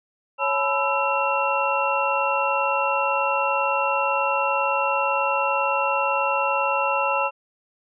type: tone cluster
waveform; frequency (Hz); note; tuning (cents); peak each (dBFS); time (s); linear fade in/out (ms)
sine; 553 / 858 / 996 / 1325 / 2725; C#5 / A5 / B5 / E6 / F7; -4 / -44 / +14 / +9 / -43; -26; 0.38-7.31; 50
effects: none